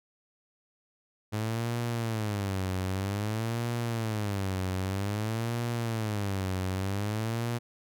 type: tone with vibrato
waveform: sawtooth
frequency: 105.2 Hz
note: G#2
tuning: 23 cents sharp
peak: -25 dBFS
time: 1.32-7.59 s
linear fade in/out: 20 ms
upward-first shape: sine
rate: 0.52 Hz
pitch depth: 210 cents each way
effects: none